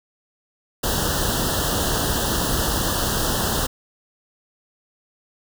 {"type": "band-stop noise", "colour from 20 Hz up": "pink", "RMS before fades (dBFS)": -22, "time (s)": [0.83, 3.67], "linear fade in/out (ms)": 10, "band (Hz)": [1800, 2800], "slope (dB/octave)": 96, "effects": []}